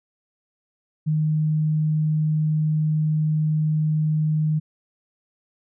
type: tone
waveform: sine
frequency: 154.5 Hz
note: D#3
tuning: 12 cents flat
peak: -18 dBFS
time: 1.06-4.6 s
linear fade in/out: 20 ms
effects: none